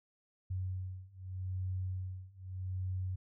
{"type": "beating tone pair", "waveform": "sine", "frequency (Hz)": [92.5, 93.32], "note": ["F#2", "F#2"], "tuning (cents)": [0, 15], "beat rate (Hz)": 0.82, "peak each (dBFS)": [-40, -39], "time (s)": [0.5, 3.16], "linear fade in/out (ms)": 10, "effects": []}